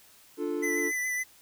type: chord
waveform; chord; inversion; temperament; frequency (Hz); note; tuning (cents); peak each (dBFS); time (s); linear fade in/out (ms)
triangle; D minor; none; equal; 293.7 / 349.2 / 440; D4 / F4 / A4; 0 / 0 / 0; -31 / -31 / -31; 0.37-0.92; 50
type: tone with vibrato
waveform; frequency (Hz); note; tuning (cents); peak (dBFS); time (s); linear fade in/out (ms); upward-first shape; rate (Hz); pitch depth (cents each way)
square; 1998; B6; +20; -29; 0.62-1.24; 20; sine; 7.2; 22
effects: white hiss -57 dBFS RMS until 1.41 s